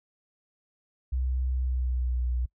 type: tone with pitch glide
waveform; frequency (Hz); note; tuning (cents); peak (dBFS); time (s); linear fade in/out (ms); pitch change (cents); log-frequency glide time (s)
sine; 64 to 61.46; C2 to B1; -38 to -8; -24; 1.12-2.46; 10; -70; 1.57-2.22
effects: noise-tail reverb RT60 0.1 s tail -23 dB re dry + tanh soft clip ceiling -20 dBFS